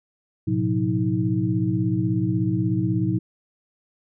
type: tone cluster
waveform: sine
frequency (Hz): 109.7 / 126.1 / 179.9 / 317.5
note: A2 / B2 / F#3 / D#4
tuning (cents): -5 / +36 / -48 / +35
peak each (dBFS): -25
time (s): 0.47-3.19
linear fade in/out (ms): 10
effects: none